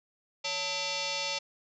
sine tone with frequency modulation, 891 Hz, A5, 22 cents sharp, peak -30 dBFS, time 0.44-1.39 s, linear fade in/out 10 ms, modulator 726 Hz, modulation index 6.9, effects none

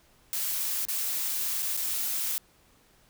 blue noise with dropouts, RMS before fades -30 dBFS, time 0.33-2.38 s, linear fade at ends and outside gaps 0 ms, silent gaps 0.852-0.885 / 1.623-1.628 / 1.767-1.774 s, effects pink hiss -62 dBFS RMS until 3.09 s

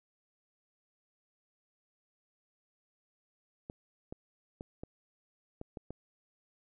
clicks, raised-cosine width 2 ms, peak -28 dBFS, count 7, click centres 3.699 / 4.125 / 4.609 / 4.835 / 5.614 / 5.772 / 5.906 s, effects none

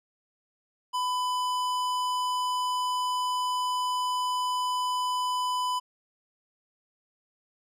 sine tone with tanh clipping, 1000 Hz, B5, 21 cents sharp, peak -28 dBFS, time 0.93-5.8 s, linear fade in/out 20 ms, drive 18 dB, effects none

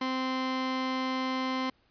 sawtooth tone pair together, 260 / 520 Hz, C4 / C5, -11 / -11 cents, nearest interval octave, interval 1200 cents, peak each -26 / -27 dBFS, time 0.01-1.7 s, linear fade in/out 5 ms, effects pink hiss -68 dBFS RMS until 1.9 s + resampled to 11025 Hz

